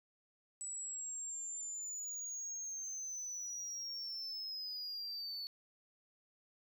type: linear sweep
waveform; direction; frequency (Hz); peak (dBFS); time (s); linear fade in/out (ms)
sine; down; 7900 to 4435; -38; 0.61-5.47; 0
effects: tanh soft clip ceiling -40 dBFS